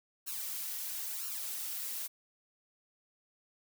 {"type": "noise with flanger", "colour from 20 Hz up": "blue", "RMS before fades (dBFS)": -39, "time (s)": [0.26, 2.08], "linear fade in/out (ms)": 20, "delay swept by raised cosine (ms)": [0.71, 4.21], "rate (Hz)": 1, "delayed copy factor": 0.8, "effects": []}